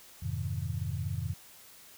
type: chord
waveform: sine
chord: F minor seventh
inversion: none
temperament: equal with one note detuned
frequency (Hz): 87.31 / 103.83 / 128.71 / 155.56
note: F2 / Ab2 / C3 / Eb3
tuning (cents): 0 / 0 / -28 / 0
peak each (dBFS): -36 / -36 / -37 / -39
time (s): 0.22-1.34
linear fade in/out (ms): 10
effects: white hiss -54 dBFS RMS until 1.97 s